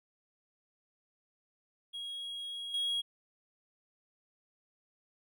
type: tone with level steps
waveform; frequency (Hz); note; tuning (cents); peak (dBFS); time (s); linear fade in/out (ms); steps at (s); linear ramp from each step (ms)
triangle; 3299; G#7; -12; -37 / -29; 1.93-3.02; 20; 2.74; 2
effects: none